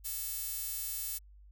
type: tone with high-pass filter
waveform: sawtooth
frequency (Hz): 440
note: A4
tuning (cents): 0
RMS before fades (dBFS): -38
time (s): 0.04-1.19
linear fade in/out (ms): 20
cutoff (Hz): 11000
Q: 0.54
effects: added 50 Hz sine -53 dBFS peak until 1.51 s